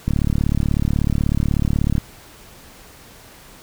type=click train; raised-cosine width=5 ms; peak=-6 dBFS; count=70; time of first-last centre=0.08-1.981 s; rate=36.3 Hz; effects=pink hiss -44 dBFS RMS until 3.62 s